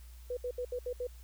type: tone bursts at uneven times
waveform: sine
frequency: 493.9 Hz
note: B4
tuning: in tune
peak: -33 dBFS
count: 6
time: 0.3-0.37 / 0.44-0.51 / 0.58-0.65 / 0.72-0.79 / 0.86-0.93 / 1-1.07 s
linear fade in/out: 5 ms
effects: added 60 Hz sine -48 dBFS peak until 1.23 s + white hiss -62 dBFS RMS until 1.23 s